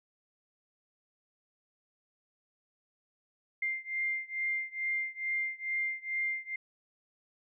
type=beating tone pair; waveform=sine; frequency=2100 / 2102.3 Hz; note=C7 / C7; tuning=+6 / +8 cents; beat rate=2.3 Hz; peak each=-34 / -35 dBFS; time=3.62-6.56 s; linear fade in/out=5 ms; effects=none